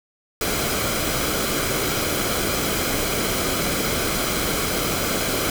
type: noise with comb filter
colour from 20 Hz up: pink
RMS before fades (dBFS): -23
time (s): 0.41-5.5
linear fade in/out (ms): 2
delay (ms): 1.1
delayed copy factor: -0.5
effects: none